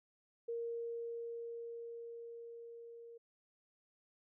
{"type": "tone with level ramp", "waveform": "sine", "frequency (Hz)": 466.2, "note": "A#4", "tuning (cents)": 0, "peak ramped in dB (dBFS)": [-37, -51], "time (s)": [0.48, 3.18], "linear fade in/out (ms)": 10, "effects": []}